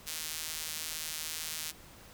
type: tone with high-pass filter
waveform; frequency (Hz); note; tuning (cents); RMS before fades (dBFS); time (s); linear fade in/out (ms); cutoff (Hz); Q
sawtooth; 157.8; D#3; +25; -39; 0.06-1.72; 20; 4000; 0.56
effects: pink hiss -54 dBFS RMS until 2.13 s